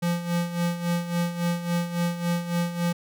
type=tone with tremolo; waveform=square; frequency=172.7 Hz; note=F3; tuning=19 cents flat; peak=-22 dBFS; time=0.02-2.93 s; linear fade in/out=10 ms; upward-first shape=sine; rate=3.6 Hz; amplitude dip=70%; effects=none